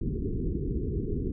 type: low-pass noise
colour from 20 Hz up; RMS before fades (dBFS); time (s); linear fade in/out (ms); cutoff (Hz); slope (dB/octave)
pink; -30; 0.01-1.32; 5; 440; 96
effects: none